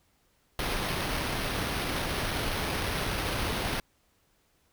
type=noise with sample-and-hold; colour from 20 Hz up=pink; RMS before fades=-31 dBFS; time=0.59-3.8 s; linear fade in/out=2 ms; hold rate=7350 Hz; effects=pink hiss -69 dBFS RMS until 4.72 s